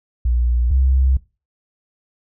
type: tone pair in turn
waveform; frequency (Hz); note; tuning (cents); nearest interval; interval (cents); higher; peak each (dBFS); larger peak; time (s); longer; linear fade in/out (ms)
sine; 60 / 65.61; B1 / C2; -49 / +5; major second; 154; second; -14 / -12; second; 0.25-0.71 / 0.71-1.17; neither; 5
effects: noise-tail reverb RT60 0.3 s tail -20 dB re dry